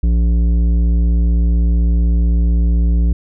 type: tone with tanh clipping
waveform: sine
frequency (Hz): 57.9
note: A#1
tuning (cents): -11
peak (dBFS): -12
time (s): 0.03-3.13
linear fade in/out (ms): 5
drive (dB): 11
effects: none

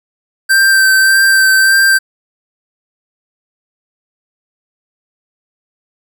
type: tone with vibrato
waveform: square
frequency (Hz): 1562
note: G6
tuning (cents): -7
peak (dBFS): -7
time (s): 0.49-1.99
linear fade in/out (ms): 20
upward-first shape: sine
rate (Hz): 1.7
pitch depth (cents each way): 18
effects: none

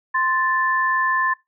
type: tone pair together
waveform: sine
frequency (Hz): 1045 / 1757.5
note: C6 / A6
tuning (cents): -2 / -2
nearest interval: major sixth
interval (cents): 900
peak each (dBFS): -20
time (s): 0.14-1.34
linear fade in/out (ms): 10
effects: noise-tail reverb RT60 0.2 s tail -22 dB re dry

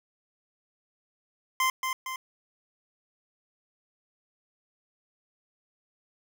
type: tone with echo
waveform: 25% pulse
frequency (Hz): 1041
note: C6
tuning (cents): -9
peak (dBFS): -19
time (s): 1.6-1.7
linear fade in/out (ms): 2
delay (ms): 230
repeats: 2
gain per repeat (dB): -5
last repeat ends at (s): 2.16
effects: none

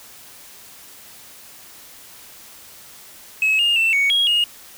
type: tone with pitch steps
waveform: triangle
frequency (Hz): 2573 / 2830 / 2678 / 2231 / 3290 / 2859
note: E7 / F7 / E7 / C#7 / G#7 / F7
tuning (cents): -43 / +22 / +27 / +11 / -17 / +40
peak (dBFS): -12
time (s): 3.42-4.44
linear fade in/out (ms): 2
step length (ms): 170
effects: tanh soft clip ceiling -10 dBFS + white hiss -43 dBFS RMS until 4.77 s

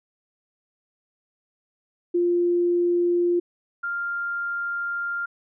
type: tone pair in turn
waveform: sine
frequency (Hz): 349.2 / 1396.8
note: F4 / F6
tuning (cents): 0 / 0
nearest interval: 2 octaves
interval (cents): 2400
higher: second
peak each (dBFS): -18 / -25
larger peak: first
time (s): 2.14-3.4 / 3.83-5.26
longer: second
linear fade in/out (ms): 10
effects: none

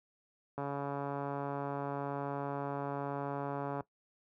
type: click train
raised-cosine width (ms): 1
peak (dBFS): -24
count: 456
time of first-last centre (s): 0.58-3.807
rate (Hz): 141
effects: noise-tail reverb RT60 0.1 s tail -18 dB re dry + high-pass 80 Hz 12 dB/octave

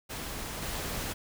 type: noise with level steps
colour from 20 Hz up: pink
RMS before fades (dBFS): -38 / -35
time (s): 0.09-1.14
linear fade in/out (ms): 20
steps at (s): 0.62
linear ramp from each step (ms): 5
effects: none

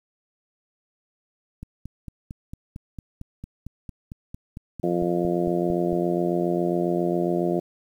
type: click train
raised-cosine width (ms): 5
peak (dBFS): -23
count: 20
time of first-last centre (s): 1.63-5.929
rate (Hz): 4.42
type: harmonic tone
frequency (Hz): 87.31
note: F2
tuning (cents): 0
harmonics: 2 / 3 / 4 / 5 / 6 / 7 / 8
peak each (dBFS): -27 / -32 / -24 / -32 / -35 / -30 / -32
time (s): 4.83-7.6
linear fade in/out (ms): 10
effects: 9-bit

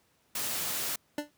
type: noise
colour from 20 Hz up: white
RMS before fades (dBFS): -33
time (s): 0.35-0.96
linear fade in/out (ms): 5
type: tone with exponential decay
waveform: 25% pulse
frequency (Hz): 295.1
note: D4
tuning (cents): +8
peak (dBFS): -24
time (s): 1.18-1.31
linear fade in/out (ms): 2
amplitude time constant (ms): 27
effects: pink hiss -69 dBFS RMS until 1.37 s + high-pass 80 Hz 12 dB/octave

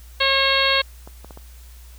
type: harmonic tone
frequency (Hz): 543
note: C#5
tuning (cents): -36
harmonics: 1 / 2 / 3 / 4 / 5 / 6 / 7 / 8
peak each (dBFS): -24 / -24 / -24 / -24 / -24 / -24 / -24 / -24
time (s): 0.2-0.82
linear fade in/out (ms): 10
type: clicks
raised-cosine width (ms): 1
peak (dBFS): -25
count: 4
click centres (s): 1.075 / 1.246 / 1.308 / 1.374
effects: added 60 Hz sine -40 dBFS peak until 1.98 s + white hiss -51 dBFS RMS until 1.98 s

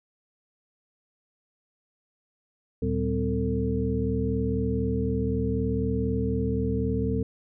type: tone cluster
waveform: sine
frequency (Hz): 74 / 114.7 / 192.3 / 256.3 / 447.9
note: D2 / A#2 / G3 / C4 / A4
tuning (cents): +14 / -28 / -33 / -36 / +31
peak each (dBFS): -30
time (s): 2.82-7.23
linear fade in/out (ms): 5
effects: none

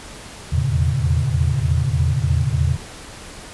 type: tone cluster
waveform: sine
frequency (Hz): 80.7 / 84 / 113.1 / 129.9 / 143.2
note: E2 / E2 / A2 / C3 / D3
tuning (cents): -36 / +33 / +48 / -12 / -43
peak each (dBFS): -22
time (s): 0.52-2.77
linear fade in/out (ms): 10
effects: pink hiss -37 dBFS RMS until 3.53 s + resampled to 24000 Hz

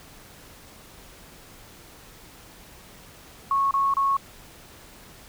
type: tone bursts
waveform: sine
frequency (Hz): 1100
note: C#6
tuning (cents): -14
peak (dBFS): -19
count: 3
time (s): 3.51-4.168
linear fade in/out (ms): 2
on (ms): 200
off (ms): 29
effects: pink hiss -48 dBFS RMS until 5.28 s

